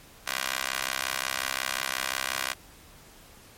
15% pulse tone with high-pass filter, 65.6 Hz, C2, 5 cents sharp, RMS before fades -31 dBFS, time 0.26-2.54 s, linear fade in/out 20 ms, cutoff 1400 Hz, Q 0.84, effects pink hiss -52 dBFS RMS until 3.57 s + MP3 64 kbps

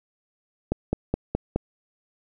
click train, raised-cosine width 2 ms, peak -9 dBFS, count 5, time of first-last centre 0.72-1.56 s, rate 4.76 Hz, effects none

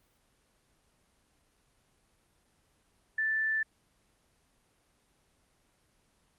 sine tone, 1762 Hz, A6, 2 cents sharp, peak -27 dBFS, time 3.18-3.63 s, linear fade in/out 5 ms, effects pink hiss -70 dBFS RMS until 6.38 s + Opus 24 kbps

